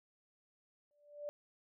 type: tone with exponential growth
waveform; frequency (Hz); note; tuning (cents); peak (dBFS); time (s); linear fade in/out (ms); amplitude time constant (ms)
sine; 586; D5; -4; -37; 0.91-1.29; 0; 81
effects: none